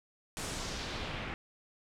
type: noise with low-pass filter sweep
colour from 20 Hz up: pink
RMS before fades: -39 dBFS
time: 0.37-1.34 s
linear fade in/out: 0 ms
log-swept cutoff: 9700 to 2200 Hz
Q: 1.5
effects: none